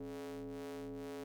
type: ring-modulated tone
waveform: 45% pulse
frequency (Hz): 77.8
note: D#2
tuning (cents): 0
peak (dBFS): -40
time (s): 0-1.24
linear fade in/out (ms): 5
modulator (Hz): 349
effects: 13-bit